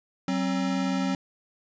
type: tone pair together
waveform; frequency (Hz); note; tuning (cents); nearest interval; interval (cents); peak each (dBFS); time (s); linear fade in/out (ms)
square; 188.73 / 266.9; F#3 / C4; +35 / +35; tritone; 600; -28; 0.28-1.15; 2
effects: resampled to 16000 Hz + 10-bit